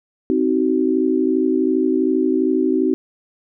sine chord, C diminished, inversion none, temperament just, 261.6 / 314 / 376.7 Hz, C4 / Eb4 / Gb4, 0 / +16 / +31 cents, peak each -19 dBFS, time 0.3-2.94 s, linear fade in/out 0 ms, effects none

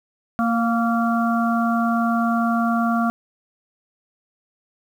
harmonic tone with a mistuned harmonic, 230.6 Hz, A#3, 19 cents flat, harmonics 1 / 3 / 5 / 6, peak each -19 / -24 / -26 / -27 dBFS, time 0.39-3.1 s, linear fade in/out 0 ms, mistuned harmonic 3, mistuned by +21 cents, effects 8-bit

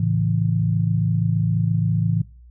sine chord, A major, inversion none, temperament equal, 110 / 138.59 / 164.81 Hz, A2 / C#3 / E3, 0 / 0 / 0 cents, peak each -20 / -25 / -21 dBFS, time 0-2.22 s, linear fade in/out 5 ms, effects noise-tail reverb RT60 0.4 s tail -22 dB re dry + added 60 Hz sine -43 dBFS peak until 2.5 s

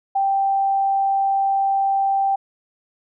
sine tone, 784 Hz, G5, in tune, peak -16 dBFS, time 0.15-2.36 s, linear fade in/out 10 ms, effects none

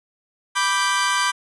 sawtooth chord, G major, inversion first, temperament equal, 987.8 / 1174.7 / 1568 Hz, B5 / D6 / G6, 0 / 0 / 0 cents, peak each -19 dBFS, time 0.55-1.32 s, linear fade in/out 20 ms, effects resampled to 24000 Hz

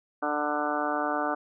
harmonic tone with a mistuned harmonic, 148.5 Hz, D3, 20 cents sharp, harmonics 2 / 3 / 4 / 5 / 6 / 7 / 8 / 9 / 10, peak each -33 / -38 / -33 / -32 / -35 / -40 / -33 / -37 / -35 dBFS, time 0.22-1.35 s, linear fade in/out 10 ms, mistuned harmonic 7, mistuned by -35 cents, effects none

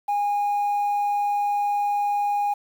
sine tone, 819 Hz, G#5, 24 cents flat, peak -18 dBFS, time 0.08-2.54 s, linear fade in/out 10 ms, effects tanh soft clip ceiling -19 dBFS + 8-bit

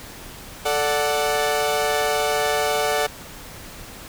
sawtooth chord, D major, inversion second, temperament equal, 440 / 587.3 / 740 Hz, A4 / D5 / F#5, 0 / 0 / 0 cents, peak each -20 dBFS, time 0.65-3.07 s, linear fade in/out 10 ms, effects pink hiss -39 dBFS RMS until 4.08 s

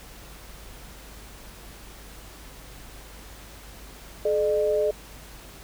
sine tone pair together, 427.6 / 604 Hz, A4 / D5, -49 / +48 cents, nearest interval tritone, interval 597 cents, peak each -23 dBFS, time 4.25-4.91 s, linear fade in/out 5 ms, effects added 50 Hz sine -46 dBFS peak until 5.63 s + pink hiss -46 dBFS RMS until 5.63 s

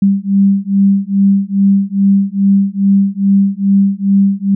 sine beating tone pair, 196 / 198.4 Hz, G3 / G3, 0 / +21 cents, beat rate 2.4 Hz, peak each -11 dBFS, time 0.02-4.55 s, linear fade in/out 5 ms, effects none

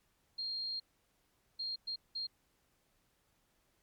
sine tone bursts at uneven times, 4219 Hz, C8, 14 cents sharp, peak -36 dBFS, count 4, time 0.38-0.8 / 1.59-1.76 / 1.87-1.96 / 2.15-2.27 s, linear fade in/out 10 ms, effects pink hiss -75 dBFS RMS until 3.82 s + MP3 96 kbps

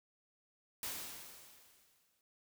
white noise with exponential decay, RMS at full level -40 dBFS, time 0.83-2.21 s, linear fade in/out 1 ms, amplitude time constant 300 ms, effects none

